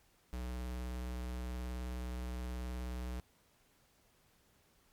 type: tone with vibrato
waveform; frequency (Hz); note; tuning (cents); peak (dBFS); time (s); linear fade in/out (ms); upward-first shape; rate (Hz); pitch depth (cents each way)
square; 61.74; B1; 0; -39; 0.33-3.2; 0; sine; 19; 24
effects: pink hiss -70 dBFS RMS until 4.92 s + MP3 96 kbps